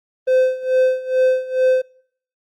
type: tone with tremolo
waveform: triangle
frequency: 515 Hz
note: C5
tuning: 28 cents flat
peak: -9 dBFS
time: 0.27-1.82 s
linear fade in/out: 10 ms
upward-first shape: sine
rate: 2.3 Hz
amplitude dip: 85%
effects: noise-tail reverb RT60 0.6 s tail -24 dB re dry + Opus 32 kbps